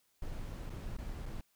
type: noise with dropouts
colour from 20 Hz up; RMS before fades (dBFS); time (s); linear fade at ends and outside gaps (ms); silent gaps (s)
brown; -41; 0.22-1.41; 2; 0.696-0.702 / 0.968-0.985 / 1.257-1.261
effects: white hiss -74 dBFS RMS until 1.55 s